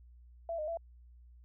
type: tone with pitch steps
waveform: sine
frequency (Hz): 669 / 613 / 669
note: E5 / D#5 / E5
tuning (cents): +25 / -26 / +25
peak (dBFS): -34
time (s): 0.49-0.772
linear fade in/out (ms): 2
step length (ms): 94
effects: added 60 Hz sine -54 dBFS peak until 1.44 s